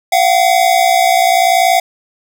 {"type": "tone pair together", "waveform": "square", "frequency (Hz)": [689, 749.7], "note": ["F5", "F#5"], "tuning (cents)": [-24, 23], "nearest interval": "minor second", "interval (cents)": 147, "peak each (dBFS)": -12, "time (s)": [0.12, 1.8], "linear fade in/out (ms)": 5, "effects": []}